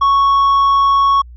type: tone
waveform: triangle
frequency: 1108.7 Hz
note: C#6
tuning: in tune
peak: -7 dBFS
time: 0.01-1.22 s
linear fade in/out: 10 ms
effects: added 60 Hz sine -33 dBFS peak until 1.36 s + resampled to 16000 Hz